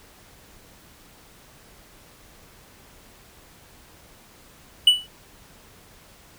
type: tone with exponential decay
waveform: triangle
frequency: 2960 Hz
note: F#7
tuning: in tune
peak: -6 dBFS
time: 4.87-5.07 s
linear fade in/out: 5 ms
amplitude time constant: 42 ms
effects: pink hiss -51 dBFS RMS until 6.38 s